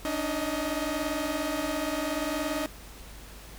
sawtooth tone cluster, 285.2 / 305.9 / 629 Hz, C#4 / D#4 / D#5, +49 / -29 / +19 cents, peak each -29 dBFS, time 0.05-2.66 s, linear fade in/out 0 ms, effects added 50 Hz sine -46 dBFS peak until 3.58 s + pink hiss -48 dBFS RMS until 3.58 s

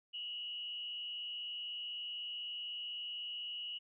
sine tone with frequency modulation, 2914 Hz, F#7, 27 cents flat, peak -40 dBFS, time 0.13-3.79 s, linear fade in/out 20 ms, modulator 178 Hz, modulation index 0.45, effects none

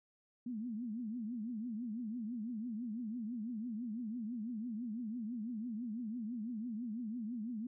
sine tone with vibrato, 228.7 Hz, A#3, 33 cents flat, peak -38 dBFS, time 0.46-7.67 s, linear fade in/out 5 ms, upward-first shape triangle, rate 6 Hz, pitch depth 200 cents each way, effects none

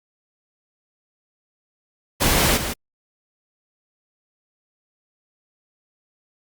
pink noise with echo, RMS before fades -18 dBFS, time 2.2-2.58 s, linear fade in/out 20 ms, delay 160 ms, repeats 1, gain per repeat -8 dB, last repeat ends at 2.74 s, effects Opus 48 kbps

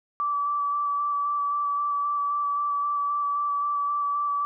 sine tone with vibrato, 1157 Hz, D6, 26 cents flat, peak -23 dBFS, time 0.2-4.45 s, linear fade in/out 0 ms, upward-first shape square, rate 3.8 Hz, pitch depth 11 cents each way, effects none

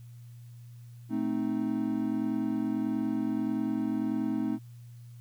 triangle chord, A diminished, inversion none, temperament equal, 220 / 261.6 / 311.1 Hz, A3 / C4 / Eb4, 0 / 0 / 0 cents, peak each -30 dBFS, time 1.09-4.59 s, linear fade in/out 50 ms, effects added 119 Hz sine -45 dBFS peak until 5.2 s + white hiss -66 dBFS RMS until 5.2 s

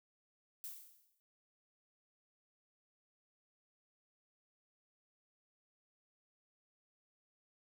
violet noise with exponential decay, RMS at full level -44 dBFS, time 0.64-1.2 s, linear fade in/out 0 ms, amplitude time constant 120 ms, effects none

